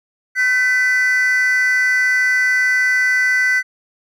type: tone pair together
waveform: triangle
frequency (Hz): 1526 / 1992.5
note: G6 / B6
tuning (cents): -47 / +15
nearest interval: perfect fourth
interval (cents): 462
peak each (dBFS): -14 / -12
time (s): 0.35-3.63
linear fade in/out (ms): 50
effects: tanh soft clip ceiling -7 dBFS